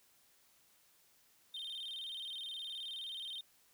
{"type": "tone with vibrato", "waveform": "sine", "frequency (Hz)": 3390, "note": "G#7", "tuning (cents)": 35, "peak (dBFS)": -39, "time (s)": [1.54, 3.41], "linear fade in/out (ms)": 5, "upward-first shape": "square", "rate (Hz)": 19, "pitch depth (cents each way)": 130, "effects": ["tanh soft clip ceiling -40 dBFS", "white hiss -69 dBFS RMS until 3.73 s"]}